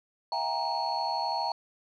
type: tone cluster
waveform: sine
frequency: 658 / 730 / 811 / 934 / 4376 Hz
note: E5 / F#5 / G#5 / A#5 / C#8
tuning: -3 / -24 / -41 / +3 / -23 cents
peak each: -36 / -36 / -33 / -30 / -35 dBFS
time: 0.32-1.52 s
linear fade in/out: 2 ms
effects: tanh soft clip ceiling -20 dBFS